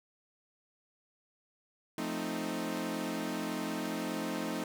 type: chord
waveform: sawtooth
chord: F dominant seventh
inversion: none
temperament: equal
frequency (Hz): 174.61 / 220 / 261.6 / 311.1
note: F3 / A3 / C4 / Eb4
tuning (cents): 0 / 0 / 0 / 0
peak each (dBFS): -38 / -35 / -36 / -34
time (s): 1.98-4.64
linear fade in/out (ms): 2
effects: none

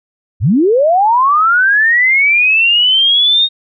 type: linear sweep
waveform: sine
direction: up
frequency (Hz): 71 to 3729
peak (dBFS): -7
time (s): 0.4-3.49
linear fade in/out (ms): 50
effects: none

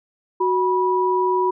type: tone pair together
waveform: sine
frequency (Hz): 370 / 976.2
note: F#4 / B5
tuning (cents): 0 / -20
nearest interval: octave + perfect fourth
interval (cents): 1680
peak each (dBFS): -19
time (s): 0.4-1.51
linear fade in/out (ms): 10
effects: none

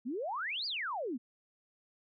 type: exponential two-way sweep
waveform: sine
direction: up then down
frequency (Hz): 220 to 4965 to 220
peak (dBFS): -34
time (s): 0.05-1.18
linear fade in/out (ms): 20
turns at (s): 0.66
effects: none

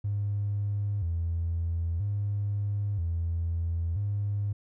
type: tone with vibrato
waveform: triangle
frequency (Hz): 92.5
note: F#2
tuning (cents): 0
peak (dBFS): -23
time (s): 0.04-4.53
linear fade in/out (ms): 10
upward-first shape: square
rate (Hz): 0.51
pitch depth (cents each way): 170
effects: tanh soft clip ceiling -24 dBFS

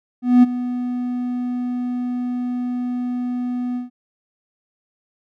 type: tone with ADSR envelope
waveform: triangle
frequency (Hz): 246.9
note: B3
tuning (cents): 0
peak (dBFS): -4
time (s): 0.22-3.9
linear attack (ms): 210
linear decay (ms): 21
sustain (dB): -15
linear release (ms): 140
effects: none

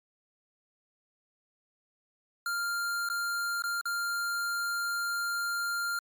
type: tone with dropouts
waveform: square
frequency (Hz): 1396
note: F6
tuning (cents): -1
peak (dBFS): -30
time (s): 2.46-5.99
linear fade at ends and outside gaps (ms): 2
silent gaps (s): 3.089-3.099 / 3.622-3.638 / 3.812-3.855
effects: MP3 96 kbps

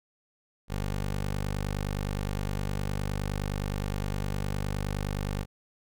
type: tone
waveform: 15% pulse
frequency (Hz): 49.69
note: G1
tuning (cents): +24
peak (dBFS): -23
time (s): 0.68-5.46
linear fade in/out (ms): 50
effects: none

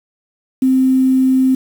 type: tone with quantisation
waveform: sine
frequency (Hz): 261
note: C4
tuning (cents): -4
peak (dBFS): -9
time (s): 0.62-1.55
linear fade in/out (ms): 5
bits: 6
effects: none

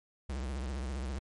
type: tone with vibrato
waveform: square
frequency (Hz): 65.9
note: C2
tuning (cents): +13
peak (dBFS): -35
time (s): 0.29-1.19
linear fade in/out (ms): 5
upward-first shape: triangle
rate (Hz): 15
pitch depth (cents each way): 190
effects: MP3 48 kbps

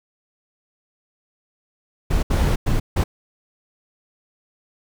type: noise bursts at uneven times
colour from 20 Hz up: brown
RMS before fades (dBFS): -18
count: 4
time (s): 2.1-2.23 / 2.3-2.56 / 2.66-2.8 / 2.96-3.04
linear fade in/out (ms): 10
effects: none

